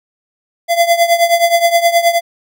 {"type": "tone with tremolo", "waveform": "square", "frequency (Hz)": 682, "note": "F5", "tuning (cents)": -41, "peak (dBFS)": -6, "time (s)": [0.68, 2.21], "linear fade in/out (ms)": 50, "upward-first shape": "triangle", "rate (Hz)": 9.5, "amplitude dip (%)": 85, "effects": []}